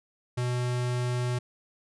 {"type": "tone", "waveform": "square", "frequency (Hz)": 123.47, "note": "B2", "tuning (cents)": 0, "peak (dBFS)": -27, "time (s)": [0.37, 1.39], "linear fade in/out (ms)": 10, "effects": ["resampled to 24000 Hz"]}